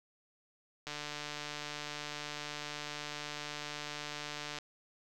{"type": "click train", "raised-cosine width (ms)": 0.2, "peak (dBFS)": -23, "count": 551, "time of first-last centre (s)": [0.87, 4.586], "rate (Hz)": 148, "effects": []}